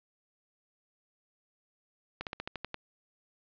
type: slowing click train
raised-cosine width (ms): 0.3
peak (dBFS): -20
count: 8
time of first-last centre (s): 2.21-2.744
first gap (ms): 58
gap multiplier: 1.09
effects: resampled to 11025 Hz + 10-bit